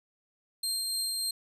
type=tone with tremolo; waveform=25% pulse; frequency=4186 Hz; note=C8; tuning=in tune; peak=-24 dBFS; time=0.63-1.31 s; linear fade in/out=5 ms; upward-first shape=triangle; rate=3.4 Hz; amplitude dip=25%; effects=none